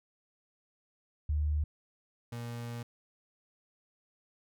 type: tone pair in turn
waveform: sine / 35% pulse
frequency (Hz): 74.9 / 118.45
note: D2 / A#2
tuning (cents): +35 / +28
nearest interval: minor sixth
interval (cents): 793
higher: second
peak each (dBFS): -27 / -36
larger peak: first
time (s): 1.29-1.64 / 2.32-2.83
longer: second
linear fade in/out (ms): 5
effects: none